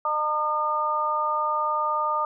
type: harmonic tone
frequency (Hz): 303.4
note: D#4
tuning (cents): -44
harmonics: 2 / 3 / 4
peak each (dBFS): -31 / -27 / -24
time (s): 0.05-2.25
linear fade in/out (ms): 2
effects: none